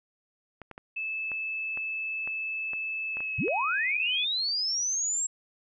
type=clicks; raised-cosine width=0.5 ms; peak=-27 dBFS; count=10; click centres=0.617 / 0.713 / 0.779 / 1.317 / 1.774 / 2.275 / 2.734 / 3.17 / 3.205 / 3.481 s
type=tone with pitch glide; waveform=sine; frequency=2617 to 2494 Hz; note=E7 to D#7; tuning=-13 to +3 cents; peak=-30 dBFS; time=0.96-4.25 s; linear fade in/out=10 ms; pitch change=-84 cents; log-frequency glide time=3.07-3.93 s
type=linear sweep; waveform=sine; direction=up; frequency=76.4 to 7640 Hz; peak=-26 dBFS; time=3.38-5.27 s; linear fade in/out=10 ms
effects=none